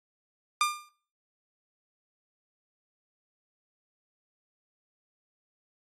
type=tone with exponential decay; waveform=sawtooth; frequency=1200 Hz; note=D6; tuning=37 cents sharp; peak=-16 dBFS; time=0.61-0.89 s; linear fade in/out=1 ms; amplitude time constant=59 ms; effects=noise-tail reverb RT60 0.5 s tail -21 dB re dry + AAC 32 kbps